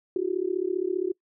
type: tone with amplitude modulation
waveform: sine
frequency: 366.2 Hz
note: F#4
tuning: 18 cents flat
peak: -20 dBFS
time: 0.16-1.12 s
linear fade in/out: 2 ms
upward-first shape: sine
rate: 35.1 Hz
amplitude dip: 95%
effects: noise-tail reverb RT60 0.1 s tail -23 dB re dry